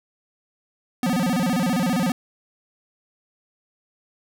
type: tone with vibrato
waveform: square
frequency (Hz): 210.6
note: G#3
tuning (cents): +24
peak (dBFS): -20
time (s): 1.03-2.12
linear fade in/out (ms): 2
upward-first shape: square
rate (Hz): 15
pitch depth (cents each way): 290
effects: none